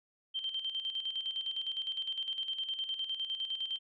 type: tone with tremolo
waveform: sine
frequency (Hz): 3136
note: G7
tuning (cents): 0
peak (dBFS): -32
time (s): 0.34-3.79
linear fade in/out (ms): 20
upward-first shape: square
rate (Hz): 9.8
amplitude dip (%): 60
effects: none